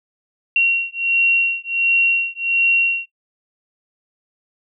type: beating tone pair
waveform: sine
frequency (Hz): 2742 / 2743.4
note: F7 / F7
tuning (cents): -32 / -32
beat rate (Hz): 1.4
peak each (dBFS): -17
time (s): 0.56-3.06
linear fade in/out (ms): 2
effects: noise-tail reverb RT60 0.1 s tail -17 dB re dry